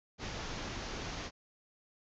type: low-pass noise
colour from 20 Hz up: pink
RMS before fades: -41 dBFS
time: 0.18-1.31 s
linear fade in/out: 50 ms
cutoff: 6700 Hz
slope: 96 dB/octave
effects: none